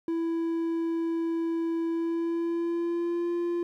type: tone with pitch glide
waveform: triangle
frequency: 331.4 to 345.3 Hz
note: E4 to F4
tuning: +9 to -20 cents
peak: -24 dBFS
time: 0.08-3.63 s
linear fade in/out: 2 ms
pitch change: +71 cents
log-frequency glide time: 1.88-3.31 s
effects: 11-bit